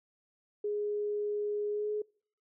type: tone with pitch glide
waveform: sine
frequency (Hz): 415.6 to 422.1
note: G#4 to G#4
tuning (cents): +1 to +28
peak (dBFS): -30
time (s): 0.64-2.02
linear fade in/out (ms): 5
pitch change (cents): +27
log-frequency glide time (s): 1.71-1.91
effects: noise-tail reverb RT60 0.5 s tail -26 dB re dry